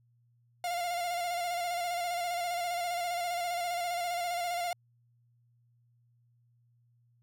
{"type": "tone with vibrato", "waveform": "45% pulse", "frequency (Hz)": 700, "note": "F5", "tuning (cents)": 4, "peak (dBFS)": -31, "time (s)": [0.64, 4.73], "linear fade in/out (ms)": 2, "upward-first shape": "square", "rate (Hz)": 15, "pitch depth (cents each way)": 31, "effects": ["added 119 Hz sine -65 dBFS peak until 7.22 s"]}